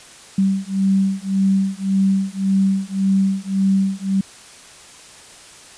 sine beating tone pair, 192.7 / 194.5 Hz, G3 / G3, -29 / -13 cents, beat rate 1.8 Hz, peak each -18 dBFS, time 0.38-4.21 s, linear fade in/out 5 ms, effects white hiss -42 dBFS RMS until 5.77 s + resampled to 22050 Hz

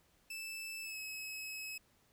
sawtooth tone with pitch glide, 2637 to 2568 Hz, E7 to E7, 0 to -46 cents, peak -39 dBFS, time 0.3-1.78 s, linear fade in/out 5 ms, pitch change -46 cents, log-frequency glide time 0.82-0.98 s, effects pink hiss -71 dBFS RMS until 2.12 s

